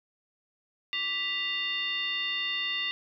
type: tone with frequency modulation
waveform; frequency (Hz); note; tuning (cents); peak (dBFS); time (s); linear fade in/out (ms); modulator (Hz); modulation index
sine; 2794; F7; 0; -28; 0.93-2.91; 0; 818; 1.2
effects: none